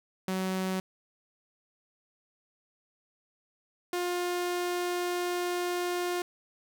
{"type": "tone pair in turn", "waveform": "sawtooth", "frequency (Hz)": [187.8, 354.5], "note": ["F#3", "F4"], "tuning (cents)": [26, 26], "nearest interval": "major seventh", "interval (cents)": 1100, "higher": "second", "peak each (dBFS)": -25, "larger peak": "neither", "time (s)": [[0.28, 0.8], [3.93, 6.22]], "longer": "second", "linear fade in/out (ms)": 2, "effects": []}